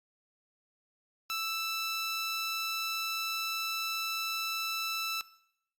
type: tone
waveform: 15% pulse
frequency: 1323 Hz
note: E6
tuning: 6 cents sharp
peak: -26 dBFS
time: 1.3-5.21 s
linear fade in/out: 0 ms
effects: noise-tail reverb RT60 0.7 s tail -18 dB re dry + Opus 48 kbps